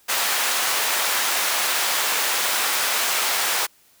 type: high-pass noise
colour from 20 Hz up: pink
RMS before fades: -22 dBFS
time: 0.08-3.67 s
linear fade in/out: 20 ms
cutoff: 890 Hz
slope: 12 dB/octave
effects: white hiss -57 dBFS RMS until 4 s